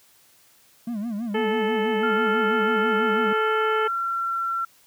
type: tone with vibrato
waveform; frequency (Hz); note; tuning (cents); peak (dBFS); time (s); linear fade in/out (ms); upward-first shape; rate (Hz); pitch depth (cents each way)
triangle; 220; A3; 0; -24; 0.87-3.33; 5; sine; 6.1; 160
type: harmonic tone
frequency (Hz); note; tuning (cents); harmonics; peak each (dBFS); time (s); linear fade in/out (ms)
435.5; A4; -18; 1 / 2 / 3 / 4 / 5 / 6 / 7; -23 / -29 / -36 / -33 / -35 / -42 / -37; 1.34-3.88; 10
type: tone with pitch glide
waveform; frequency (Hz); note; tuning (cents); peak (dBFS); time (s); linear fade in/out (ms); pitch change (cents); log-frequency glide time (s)
sine; 1382 to 1355.9; F6 to E6; -19 to +48; -23; 2.03-4.65; 5; -33; 2.87-4.48
effects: white hiss -57 dBFS RMS until 4.86 s + high-pass 60 Hz 12 dB/octave